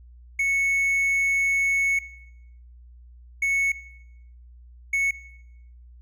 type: tone bursts at uneven times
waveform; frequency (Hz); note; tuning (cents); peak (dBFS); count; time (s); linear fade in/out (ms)
triangle; 2208; C#7; -7; -18; 3; 0.39-1.99 / 3.42-3.72 / 4.93-5.11; 5
effects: noise-tail reverb RT60 0.8 s tail -17 dB re dry + added 60 Hz sine -45 dBFS peak until 6.01 s